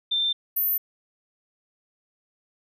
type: tone pair in turn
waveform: sine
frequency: 3576 / 13458 Hz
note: A7 / G#9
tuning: +27 / +22 cents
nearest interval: octave + major seventh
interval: 2295 cents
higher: second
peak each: -21 dBFS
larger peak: neither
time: 0.11-0.33 / 0.56-0.78 s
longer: neither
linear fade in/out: 10 ms
effects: none